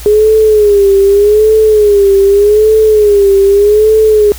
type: tone with vibrato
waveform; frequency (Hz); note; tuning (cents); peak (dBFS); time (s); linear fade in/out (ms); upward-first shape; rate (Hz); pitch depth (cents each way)
sine; 414.2; G#4; -5; -3; 0.06-4.32; 0; sine; 0.83; 92
effects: added 60 Hz sine -25 dBFS peak until 4.38 s + white hiss -30 dBFS RMS until 4.38 s